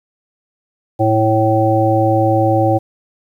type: harmonic tone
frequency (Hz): 110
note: A2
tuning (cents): 0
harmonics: 1 / 3 / 5 / 7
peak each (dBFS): -16 / -16 / -16 / -16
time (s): 0.99-2.79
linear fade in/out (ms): 20
effects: 8-bit